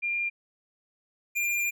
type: tone pair in turn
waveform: sine / square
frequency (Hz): 2398 / 2398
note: D7 / D7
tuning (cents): +36 / +36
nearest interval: unison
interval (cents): 0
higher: neither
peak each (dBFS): -26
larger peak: neither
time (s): 0.02-0.3 / 1.35-1.71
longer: second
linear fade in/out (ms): 20
effects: none